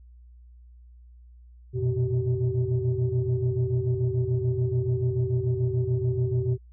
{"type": "tone cluster", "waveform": "sine", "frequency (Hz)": [90.1, 119.5, 126.4, 382.8], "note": ["F#2", "A#2", "B2", "G4"], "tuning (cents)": [-45, 43, 41, -41], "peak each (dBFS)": [-32, -25, -26, -29], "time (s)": [1.73, 6.58], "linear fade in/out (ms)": 50, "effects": ["tanh soft clip ceiling -15 dBFS", "added 60 Hz sine -47 dBFS peak until 6.72 s"]}